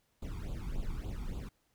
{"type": "noise with flanger", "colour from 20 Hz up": "brown", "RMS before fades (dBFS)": -38, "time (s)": [0.22, 1.49], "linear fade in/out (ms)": 5, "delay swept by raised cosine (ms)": [0.26, 0.9], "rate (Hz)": 3.5, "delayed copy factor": 0.95, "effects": ["pink hiss -75 dBFS RMS until 1.74 s"]}